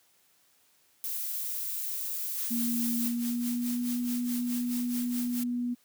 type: noise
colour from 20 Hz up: violet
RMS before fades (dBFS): -34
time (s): 1.04-3.08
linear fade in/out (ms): 0
type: noise with tremolo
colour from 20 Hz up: blue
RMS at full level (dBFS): -37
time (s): 2.37-5.44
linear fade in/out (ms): 10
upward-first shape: sine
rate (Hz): 4.7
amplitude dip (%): 70
type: tone with pitch glide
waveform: sine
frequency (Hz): 235.6 to 243.2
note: A#3 to B3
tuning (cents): +19 to -26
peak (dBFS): -28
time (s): 2.5-5.75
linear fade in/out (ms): 20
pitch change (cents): +55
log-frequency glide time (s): 2.93-3.82
effects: white hiss -66 dBFS RMS until 5.84 s + high-pass 80 Hz 12 dB/octave